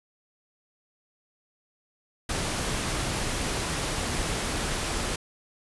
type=noise; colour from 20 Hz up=pink; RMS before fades=-29 dBFS; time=2.29-5.16 s; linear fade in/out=5 ms; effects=resampled to 24000 Hz